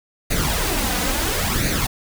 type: noise with flanger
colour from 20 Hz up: pink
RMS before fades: -21 dBFS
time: 0.3-1.87 s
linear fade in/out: 10 ms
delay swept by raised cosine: 0.46 to 4.06 ms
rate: 0.73 Hz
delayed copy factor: +0.65
effects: none